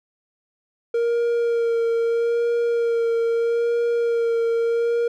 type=tone with vibrato; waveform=triangle; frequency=466.2 Hz; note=A#4; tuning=in tune; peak=-16 dBFS; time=0.94-5.08 s; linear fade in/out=5 ms; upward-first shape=sine; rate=0.78 Hz; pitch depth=18 cents each way; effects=none